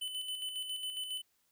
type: tone with tremolo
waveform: square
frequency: 3016 Hz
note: F#7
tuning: 32 cents sharp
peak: -36 dBFS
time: 0.01-1.22 s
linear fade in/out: 10 ms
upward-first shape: square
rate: 7.3 Hz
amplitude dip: 45%
effects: white hiss -75 dBFS RMS until 1.51 s